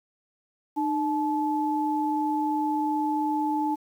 sine tone pair together, 303.8 / 864.5 Hz, D#4 / A5, -41 / -31 cents, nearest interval octave + tritone, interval 1810 cents, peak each -26 dBFS, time 0.76-3.76 s, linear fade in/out 20 ms, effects 9-bit

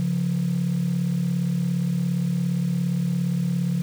sine tone pair together, 138.59 / 175.91 Hz, C#3 / F3, 0 / +13 cents, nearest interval major third, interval 413 cents, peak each -24 / -21 dBFS, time 0-3.82 s, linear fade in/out 0 ms, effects tanh soft clip ceiling -16 dBFS + 7-bit

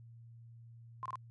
sine tone bursts, 1046 Hz, C6, 1 cent flat, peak -37 dBFS, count 3, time 1.03-1.156 s, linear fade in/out 0 ms, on 26 ms, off 24 ms, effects added 116 Hz sine -52 dBFS peak until 1.3 s + resampled to 24000 Hz

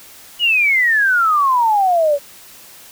sine exponential sweep, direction down, 2960 to 554.4 Hz, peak -11 dBFS, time 0.39-2.19 s, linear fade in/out 50 ms, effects white hiss -41 dBFS RMS until 2.91 s

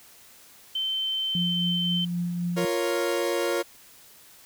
sine tone, 3091 Hz, G7, 25 cents flat, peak -25 dBFS, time 0.75-2.05 s, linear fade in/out 5 ms
sine tone with tremolo, 174.61 Hz, F3, in tune, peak -24 dBFS, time 1.35-2.65 s, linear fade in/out 2 ms, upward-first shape triangle, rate 3.8 Hz, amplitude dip 35%
40% pulse chord, Bb minor, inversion second, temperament equal, 349.2 / 466.2 / 554.4 Hz, F4 / Bb4 / Db5, 0 / 0 / 0 cents, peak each -27 / -28 / -28 dBFS, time 2.56-3.63 s, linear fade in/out 20 ms
effects white hiss -52 dBFS RMS until 4.45 s

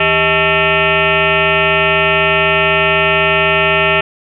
sine tone with frequency modulation, 1578 Hz, G6, 11 cents sharp, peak -9 dBFS, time 0-4.01 s, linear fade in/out 5 ms, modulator 236 Hz, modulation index 5.6, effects none

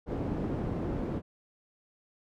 white low-pass noise, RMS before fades -33 dBFS, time 0.06-1.22 s, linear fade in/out 50 ms, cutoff 330 Hz, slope 12 dB/octave, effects none

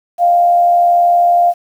sine tone with frequency modulation, 698.5 Hz, F5, in tune, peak -7 dBFS, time 0.18-1.54 s, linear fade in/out 50 ms, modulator 81.3 Hz, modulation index 0.27, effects 7-bit

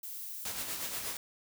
violet noise, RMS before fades -42 dBFS, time 0.03-0.45 s, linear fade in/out 5 ms
white noise with tremolo, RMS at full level -36 dBFS, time 0.45-1.17 s, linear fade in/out 2 ms, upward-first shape sine, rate 8.3 Hz, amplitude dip 45%
effects none

